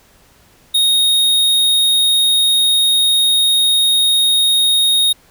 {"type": "tone", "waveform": "square", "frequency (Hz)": 3729, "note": "A#7", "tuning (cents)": 0, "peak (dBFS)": -11, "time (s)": [0.74, 5.13], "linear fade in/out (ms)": 10, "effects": ["pink hiss -50 dBFS RMS until 5.3 s"]}